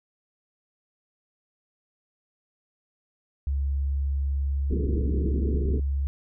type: tone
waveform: sine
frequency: 69.3 Hz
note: C#2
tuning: in tune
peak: -23 dBFS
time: 3.47-6.07 s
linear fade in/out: 0 ms
type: low-pass noise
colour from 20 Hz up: white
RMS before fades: -30 dBFS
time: 4.7-5.8 s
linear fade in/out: 5 ms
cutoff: 440 Hz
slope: 96 dB/octave
effects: none